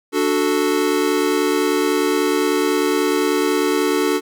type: chord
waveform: square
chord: D major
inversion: none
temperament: equal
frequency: 293.7 / 370 / 440 Hz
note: D4 / F#4 / A4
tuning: 0 / 0 / 0 cents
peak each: -21 dBFS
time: 0.12-4.21 s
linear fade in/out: 50 ms
effects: none